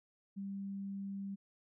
sine tone, 197.1 Hz, G3, 10 cents sharp, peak -39 dBFS, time 0.36-1.36 s, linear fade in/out 20 ms, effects none

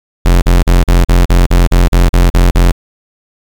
45% pulse tone bursts, 44.01 Hz, F1, 14 cents sharp, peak -4 dBFS, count 12, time 0.25-2.719 s, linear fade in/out 10 ms, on 170 ms, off 39 ms, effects 7-bit

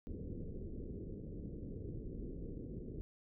pink low-pass noise, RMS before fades -45 dBFS, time 0.07-3.01 s, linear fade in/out 0 ms, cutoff 470 Hz, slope 48 dB/octave, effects none

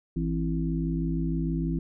harmonic tone with a mistuned harmonic, 55 Hz, A1, in tune, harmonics 1 / 3 / 5 / 6, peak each -31 / -28 / -32 / -34 dBFS, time 0.16-1.79 s, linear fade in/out 5 ms, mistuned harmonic 5, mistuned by -73 cents, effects none

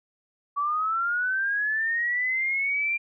sine linear sweep, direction up, 1133 to 2385 Hz, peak -23 dBFS, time 0.56-2.98 s, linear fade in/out 20 ms, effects none

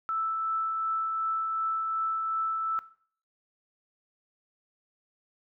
sine tone with tremolo, 1318.5 Hz, E6, in tune, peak -26 dBFS, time 0.09-2.79 s, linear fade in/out 0 ms, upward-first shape triangle, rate 2.7 Hz, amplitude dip 30%, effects noise-tail reverb RT60 0.5 s tail -17 dB re dry

